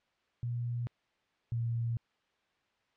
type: tone pair in turn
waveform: sine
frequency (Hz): 119.9 / 116.69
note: A#2 / A#2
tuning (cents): +49 / +2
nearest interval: unison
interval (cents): 47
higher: first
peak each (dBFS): -32 / -30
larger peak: second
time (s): 0.43-0.87 / 1.52-1.97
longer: second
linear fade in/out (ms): 0
effects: white hiss -74 dBFS RMS until 2.96 s + low-pass 3000 Hz 12 dB/octave